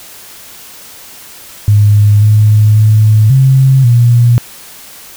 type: tone with pitch steps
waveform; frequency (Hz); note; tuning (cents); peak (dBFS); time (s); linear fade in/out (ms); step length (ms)
sine; 103.8 / 106.5 / 107.9 / 133.3 / 119.5; G#2 / G#2 / A2 / C3 / A#2; 0 / +44 / -33 / +33 / +43; -3; 1.68-4.38; 0; 540
effects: white hiss -33 dBFS RMS until 5.16 s